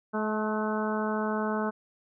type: harmonic tone with a mistuned harmonic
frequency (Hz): 214.6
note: A3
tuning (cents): -43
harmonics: 1 / 2 / 3 / 4 / 5 / 6 / 7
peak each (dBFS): -30 / -33 / -35 / -36 / -37 / -38 / -38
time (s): 0.13-1.71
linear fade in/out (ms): 20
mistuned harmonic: 4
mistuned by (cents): +19
effects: none